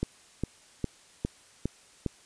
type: click train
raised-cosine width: 3 ms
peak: -15 dBFS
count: 6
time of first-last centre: 0.03-2.063 s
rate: 2.46 Hz
effects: white hiss -57 dBFS RMS until 2.25 s + resampled to 22050 Hz